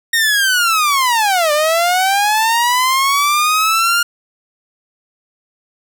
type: linear two-way sweep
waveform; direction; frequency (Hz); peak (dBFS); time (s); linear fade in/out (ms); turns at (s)
sawtooth; down then up; 1864.7 to 587.3 to 1417; -8; 0.13-4.03; 5; 1.52
effects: none